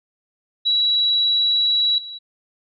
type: tone with level steps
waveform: sine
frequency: 3907 Hz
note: B7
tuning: 19 cents flat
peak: -15 / -31 dBFS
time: 0.65-2.19 s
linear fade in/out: 20 ms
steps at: 1.98 s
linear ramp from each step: 2 ms
effects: none